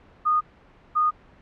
sine tone pair in turn, 1231 / 1231 Hz, D#6 / D#6, -19 / -19 cents, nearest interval unison, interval 0 cents, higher neither, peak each -17 dBFS, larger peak neither, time 0.25-0.41 / 0.95-1.11 s, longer neither, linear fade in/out 20 ms, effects pink hiss -53 dBFS RMS until 1.41 s + low-pass 2000 Hz 12 dB/octave

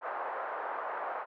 pink band-pass noise, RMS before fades -37 dBFS, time 0.01-1.26 s, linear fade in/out 50 ms, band 590 to 1400 Hz, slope 24 dB/octave, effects none

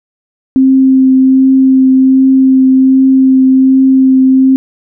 sine tone with vibrato, 263.4 Hz, C4, 12 cents sharp, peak -3 dBFS, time 0.56-4.56 s, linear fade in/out 0 ms, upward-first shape triangle, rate 1.3 Hz, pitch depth 13 cents each way, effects none

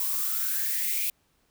violet noise with high-pass filter sweep, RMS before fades -28 dBFS, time 0-1.1 s, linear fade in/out 2 ms, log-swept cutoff 970 to 2500 Hz, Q 7.9, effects pink hiss -69 dBFS RMS until 1.5 s

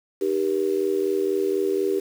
sine tone with amplitude modulation, 392 Hz, G4, in tune, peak -16 dBFS, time 0.21-2 s, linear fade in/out 10 ms, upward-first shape sine, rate 84.1 Hz, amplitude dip 90%, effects 7-bit

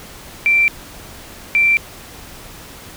sine tone pair in turn, 2349 / 2349 Hz, D7 / D7, 0 / 0 cents, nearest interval unison, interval 0 cents, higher neither, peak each -10 dBFS, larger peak neither, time 0.46-0.68 / 1.55-1.77 s, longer neither, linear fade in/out 0 ms, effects pink hiss -37 dBFS RMS until 2.96 s

